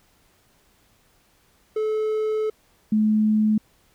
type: tone pair in turn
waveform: triangle / sine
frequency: 432.6 / 214.8 Hz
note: A4 / A3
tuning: -29 / -41 cents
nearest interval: octave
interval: 1212 cents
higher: first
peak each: -19 / -16 dBFS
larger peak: second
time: 1.76-2.5 / 2.92-3.58 s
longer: first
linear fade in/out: 5 ms
effects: pink hiss -61 dBFS RMS until 3.94 s